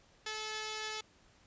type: tone pair together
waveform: 5% pulse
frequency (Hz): 432.8 / 1727.7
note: A4 / A6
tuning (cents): -29 / -32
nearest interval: 2 octaves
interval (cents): 2397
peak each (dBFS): -27 / -34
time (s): 0.26-1.01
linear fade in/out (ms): 5
effects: pink hiss -65 dBFS RMS until 1.46 s + resampled to 16000 Hz